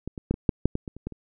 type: clicks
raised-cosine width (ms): 3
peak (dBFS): -19 / -22 / -10 / -18 / -6 / -6 / -14 / -21 / -28 / -18 / -27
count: 11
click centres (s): 0.076 / 0.178 / 0.31 / 0.341 / 0.492 / 0.656 / 0.754 / 0.878 / 0.966 / 1.07 / 1.123
effects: none